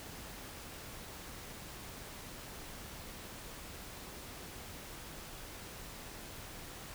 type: silence
effects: pink hiss -48 dBFS RMS until 6.94 s